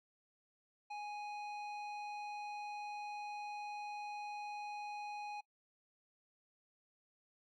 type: tone with low-pass filter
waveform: square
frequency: 830.6 Hz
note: G#5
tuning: in tune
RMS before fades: -45 dBFS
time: 0.9-5.41 s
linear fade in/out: 10 ms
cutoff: 3600 Hz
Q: 0.93
effects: noise-tail reverb RT60 0.1 s tail -21 dB re dry